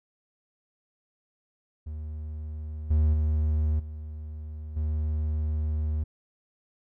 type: tone with level steps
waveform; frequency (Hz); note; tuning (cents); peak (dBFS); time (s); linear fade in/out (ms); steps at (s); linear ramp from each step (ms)
triangle; 76.7; D#2; -24; -31 / -17 / -20 / -33 / -23; 1.86-6.04; 10; 2.9 / 3.13 / 3.79 / 4.76; 10
effects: none